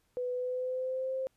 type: tone with pitch glide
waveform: sine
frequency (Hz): 496.9 to 525.2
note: B4 to C5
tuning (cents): +11 to +6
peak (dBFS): -31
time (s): 0.17-1.27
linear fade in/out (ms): 0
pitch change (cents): +95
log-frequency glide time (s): 0.32-1.13
effects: pink hiss -74 dBFS RMS until 1.36 s + resampled to 32000 Hz